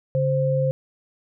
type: tone pair together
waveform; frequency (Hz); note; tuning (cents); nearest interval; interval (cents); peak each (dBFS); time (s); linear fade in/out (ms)
sine; 140.7 / 523.3; C#3 / C5; +26 / 0; octave + major seventh; 2274; -21; 0.15-0.71; 0
effects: none